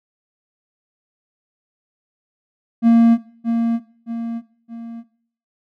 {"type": "tone with echo", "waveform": "triangle", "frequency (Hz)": 231.1, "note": "A#3", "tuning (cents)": -15, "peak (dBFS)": -6, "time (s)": [2.82, 3.18], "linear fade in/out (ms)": 50, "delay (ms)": 620, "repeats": 3, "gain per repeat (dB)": -7, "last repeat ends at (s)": 5.04, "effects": ["noise-tail reverb RT60 0.6 s tail -20 dB re dry"]}